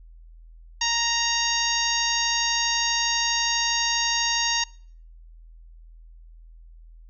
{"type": "harmonic tone", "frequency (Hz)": 932.3, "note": "A#5", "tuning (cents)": 0, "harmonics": [1, 2, 3, 4, 5, 6, 7], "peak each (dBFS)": [-29, -29, -29, -29, -29, -29, -29], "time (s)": [0.81, 4.64], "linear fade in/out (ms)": 5, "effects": ["noise-tail reverb RT60 0.6 s tail -26 dB re dry", "added 41 Hz sine -44 dBFS peak until 7.09 s"]}